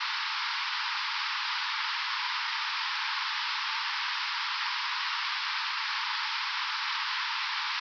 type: band-pass noise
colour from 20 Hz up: pink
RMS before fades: -32 dBFS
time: 0-7.8 s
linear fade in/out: 10 ms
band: 880 to 5300 Hz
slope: 96 dB/octave
effects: none